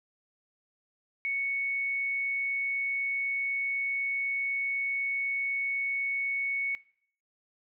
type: tone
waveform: sine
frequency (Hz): 2218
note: C#7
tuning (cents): 0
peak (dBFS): -28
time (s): 1.25-6.75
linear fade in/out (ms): 0
effects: noise-tail reverb RT60 0.6 s tail -21 dB re dry